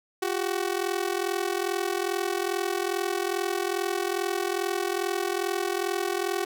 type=ring-modulated tone; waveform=sawtooth; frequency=375.3 Hz; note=F#4; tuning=25 cents sharp; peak=-19 dBFS; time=0.22-6.45 s; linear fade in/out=2 ms; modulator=21.2 Hz; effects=none